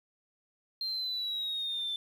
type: exponential sweep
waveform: triangle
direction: down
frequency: 4186 to 3520 Hz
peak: -29 dBFS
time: 0.81-1.96 s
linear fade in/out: 2 ms
effects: tanh soft clip ceiling -29 dBFS + 10-bit